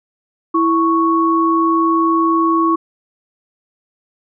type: tone pair together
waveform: sine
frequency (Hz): 329.7 / 1109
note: E4 / C#6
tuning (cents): 0 / 0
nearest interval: octave + major sixth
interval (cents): 2100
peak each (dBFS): -14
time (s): 0.54-2.76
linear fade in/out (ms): 10
effects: none